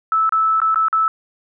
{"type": "tone with dropouts", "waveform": "sine", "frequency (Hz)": 1310, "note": "E6", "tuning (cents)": -11, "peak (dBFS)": -13, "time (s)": [0.12, 1.08], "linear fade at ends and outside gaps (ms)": 1, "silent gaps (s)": [[0.293, 0.323], [0.602, 0.617], [0.745, 0.758], [0.884, 0.928]], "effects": []}